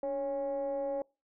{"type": "tone with frequency modulation", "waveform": "sine", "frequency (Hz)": 554.4, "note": "C#5", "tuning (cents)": 0, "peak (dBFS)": -30, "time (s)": [0.03, 1.02], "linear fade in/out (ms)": 2, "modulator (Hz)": 266, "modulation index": 0.56, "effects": ["noise-tail reverb RT60 0.3 s tail -26 dB re dry", "tanh soft clip ceiling -26 dBFS"]}